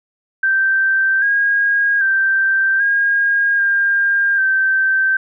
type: tone with pitch steps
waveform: sine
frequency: 1562 / 1633 / 1567 / 1626 / 1604 / 1554 Hz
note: G6 / G#6 / G6 / G#6 / G6 / G6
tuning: -7 / -30 / -1 / -37 / +39 / -16 cents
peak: -12 dBFS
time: 0.43-5.17 s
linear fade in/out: 5 ms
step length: 790 ms
effects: none